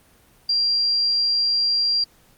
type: tone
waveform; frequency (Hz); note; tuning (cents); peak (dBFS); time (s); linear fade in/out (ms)
sine; 4753; D8; +20; -17; 0.49-2.04; 5
effects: pink hiss -55 dBFS RMS until 2.37 s + Opus 24 kbps